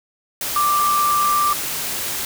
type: tone in noise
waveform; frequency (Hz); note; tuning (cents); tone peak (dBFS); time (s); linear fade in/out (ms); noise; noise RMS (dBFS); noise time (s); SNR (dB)
sine; 1178; D6; +5; -15; 0.56-1.53; 2; white; -25; 0.41-2.25; +7
effects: none